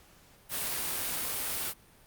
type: noise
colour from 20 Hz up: white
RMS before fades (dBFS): -33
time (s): 0.49-1.74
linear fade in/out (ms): 50
effects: pink hiss -59 dBFS RMS until 2.06 s + Opus 48 kbps